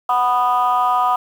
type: chord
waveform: sine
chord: B major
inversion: second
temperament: just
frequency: 740.8 / 987.8 / 1234.7 Hz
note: F#5 / B5 / D#6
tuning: +2 / 0 / -14 cents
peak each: -17 dBFS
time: 0.09-1.16 s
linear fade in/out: 5 ms
effects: tanh soft clip ceiling -7 dBFS + 7-bit